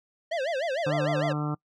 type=tone with vibrato; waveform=square; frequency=596 Hz; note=D5; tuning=25 cents sharp; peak=-27 dBFS; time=0.31-1.33 s; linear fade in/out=10 ms; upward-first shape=sine; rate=6.6 Hz; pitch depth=260 cents each way
type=harmonic tone; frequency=149.5 Hz; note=D3; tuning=31 cents sharp; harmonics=1 / 2 / 3 / 4 / 5 / 6 / 7 / 8 / 9; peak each=-28 / -32 / -41 / -43 / -40 / -44 / -44 / -39 / -41 dBFS; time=0.86-1.55 s; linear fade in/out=10 ms
effects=noise-tail reverb RT60 0.1 s tail -25 dB re dry + low-pass 4000 Hz 12 dB/octave